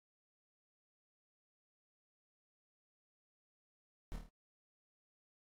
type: noise with echo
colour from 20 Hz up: brown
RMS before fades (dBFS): -43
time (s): 4.12-4.16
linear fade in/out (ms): 0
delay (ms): 26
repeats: 5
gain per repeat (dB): -4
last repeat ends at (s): 4.29
effects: AAC 48 kbps